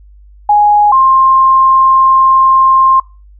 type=tone pair in turn; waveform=sine; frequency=830.6 / 1058.1 Hz; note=G#5 / C6; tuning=0 / +19 cents; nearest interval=major third; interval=419 cents; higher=second; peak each=-4 dBFS; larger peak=neither; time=0.49-0.92 / 0.92-3 s; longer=second; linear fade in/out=5 ms; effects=noise-tail reverb RT60 0.3 s tail -23 dB re dry + added 50 Hz sine -36 dBFS peak until 3.39 s